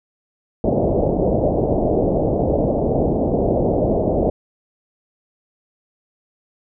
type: low-pass noise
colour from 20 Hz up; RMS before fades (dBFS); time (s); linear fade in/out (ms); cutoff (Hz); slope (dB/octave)
white; -18; 0.64-4.3; 2; 680; 48
effects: none